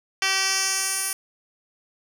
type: tone with band-pass filter sweep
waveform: 10% pulse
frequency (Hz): 385.2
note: G4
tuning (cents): -30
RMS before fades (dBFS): -24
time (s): 0.22-1.13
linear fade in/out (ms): 2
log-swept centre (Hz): 3800 to 11000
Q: 1.5
effects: none